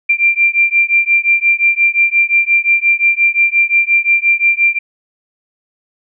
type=beating tone pair; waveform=sine; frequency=2368 / 2373.7 Hz; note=D7 / D7; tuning=+14 / +18 cents; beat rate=5.7 Hz; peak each=-12 dBFS; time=0.09-4.79 s; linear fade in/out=10 ms; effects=none